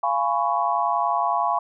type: chord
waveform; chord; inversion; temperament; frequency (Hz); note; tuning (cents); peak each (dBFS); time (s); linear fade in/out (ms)
sine; C# dominant seventh; first; just; 693 / 831.5 / 997.9 / 1108.7; E#5 / G#5 / B5 / C#6; -14 / +2 / +18 / 0; -25; 0.03-1.59; 5
effects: none